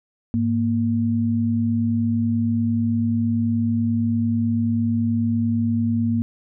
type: tone pair together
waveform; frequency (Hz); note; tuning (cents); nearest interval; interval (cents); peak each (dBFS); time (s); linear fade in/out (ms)
sine; 103.83 / 232.9; G#2 / A#3; 0 / -1; octave + major second; 1399; -23 / -19; 0.34-6.22; 0
effects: none